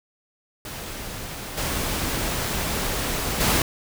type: noise with level steps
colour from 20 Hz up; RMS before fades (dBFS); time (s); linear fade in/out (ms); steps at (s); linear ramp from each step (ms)
pink; -34 / -26 / -20; 0.65-3.62; 2; 1.57 / 3.4; 10
effects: none